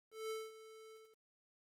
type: tone with ADSR envelope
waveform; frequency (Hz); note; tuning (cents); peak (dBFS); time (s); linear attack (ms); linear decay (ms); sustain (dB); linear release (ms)
square; 440; A4; 0; -40; 0.11-1.18; 190; 210; -15; 260
effects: resampled to 32000 Hz + 12-bit